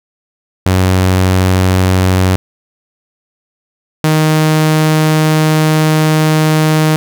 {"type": "tone pair in turn", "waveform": "sawtooth", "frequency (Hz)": [93, 155.79], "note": ["F#2", "D#3"], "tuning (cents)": [9, 3], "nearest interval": "major sixth", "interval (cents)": 894, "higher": "second", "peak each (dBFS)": -4, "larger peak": "neither", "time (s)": [[0.66, 2.36], [4.04, 6.96]], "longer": "second", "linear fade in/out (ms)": 0, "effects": []}